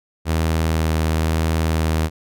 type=tone with vibrato; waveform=sawtooth; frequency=79.9 Hz; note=D#2; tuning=47 cents sharp; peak=-13 dBFS; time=0.25-2.1 s; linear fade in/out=50 ms; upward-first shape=sine; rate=1 Hz; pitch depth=11 cents each way; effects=none